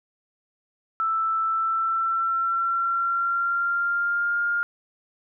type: tone with pitch glide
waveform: sine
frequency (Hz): 1323 to 1409.8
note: E6 to F6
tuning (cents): +6 to +16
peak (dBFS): -21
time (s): 1-4.63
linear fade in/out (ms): 0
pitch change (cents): +110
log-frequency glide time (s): 1.43-4.4
effects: none